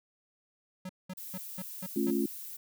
square tone bursts, 185 Hz, F#3, in tune, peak -38 dBFS, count 6, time 0.85-2.108 s, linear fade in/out 5 ms, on 43 ms, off 200 ms
violet noise, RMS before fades -43 dBFS, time 1.17-2.57 s, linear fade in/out 10 ms
sine chord, A augmented, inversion none, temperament equal, 220 / 277.2 / 349.2 Hz, A3 / C#4 / E#4, 0 / 0 / 0 cents, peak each -31 dBFS, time 1.96-2.26 s, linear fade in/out 5 ms
effects none

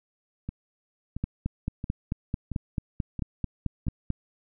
two click trains, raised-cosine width 5 ms, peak -15 / -20 dBFS, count 14 / 6, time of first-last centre 1.24-4.103 / 0.49-3.868 s, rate 4.54 / 1.48 Hz, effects none

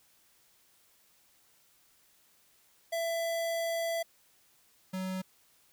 square tone pair in turn, 667 / 187.17 Hz, E5 / F#3, +20 / +20 cents, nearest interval octave + minor seventh, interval 2200 cents, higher first, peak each -31 / -34 dBFS, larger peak first, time 2.92-4.03 / 4.93-5.22 s, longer first, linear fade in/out 10 ms, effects white hiss -66 dBFS RMS until 5.72 s

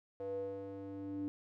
square tone with band-pass filter sweep, 98 Hz, G2, in tune, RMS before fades -42 dBFS, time 0.2-1.28 s, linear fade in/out 0 ms, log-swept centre 530 to 310 Hz, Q 8.1, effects none

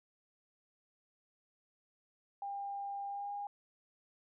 sine tone with pitch glide, 800 to 812.6 Hz, G5 to G#5, +35 to -38 cents, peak -38 dBFS, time 2.42-3.47 s, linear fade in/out 2 ms, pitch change +27 cents, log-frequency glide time 3.08-3.32 s, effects none

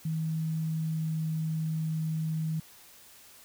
sine tone with pitch glide, 159.7 to 158.78 Hz, D#3 to D#3, +45 to +35 cents, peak -28 dBFS, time 0.05-2.6 s, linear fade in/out 5 ms, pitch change -10 cents, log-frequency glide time 0.66-1.3 s, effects white hiss -54 dBFS RMS until 3.44 s

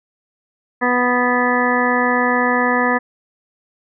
harmonic tone, 246.9 Hz, B3, in tune, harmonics 1 / 2 / 3 / 4 / 5 / 7 / 8, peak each -20 / -21 / -23 / -21 / -23 / -20 / -24 dBFS, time 0.81-2.99 s, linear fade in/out 20 ms, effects none

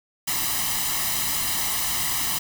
white noise with comb filter, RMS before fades -25 dBFS, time 0.27-2.39 s, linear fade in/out 10 ms, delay 1 ms, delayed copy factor +0.7, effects none

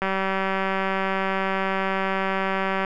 click train, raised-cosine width 0.5 ms, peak -10 dBFS, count 544, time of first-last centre 0.02-2.848 s, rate 192 Hz, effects none

